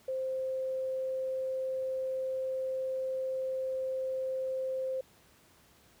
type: tone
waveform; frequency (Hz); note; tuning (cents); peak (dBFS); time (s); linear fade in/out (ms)
sine; 523.3; C5; 0; -31; 0.08-5.01; 5
effects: pink hiss -62 dBFS RMS until 6 s + high-pass 60 Hz 12 dB/octave